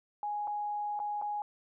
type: tone with dropouts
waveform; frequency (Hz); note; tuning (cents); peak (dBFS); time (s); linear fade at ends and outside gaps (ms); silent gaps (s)
sine; 830.6; G#5; 0; -32; 0.23-1.42; 1; 0.473-0.477 / 0.992-1 / 1.215-1.222
effects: none